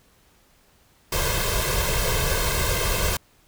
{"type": "noise with comb filter", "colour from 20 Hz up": "pink", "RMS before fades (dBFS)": -23, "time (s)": [1.12, 3.17], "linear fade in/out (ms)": 5, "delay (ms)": 1.9, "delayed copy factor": 0.85, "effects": ["pink hiss -59 dBFS RMS until 3.47 s"]}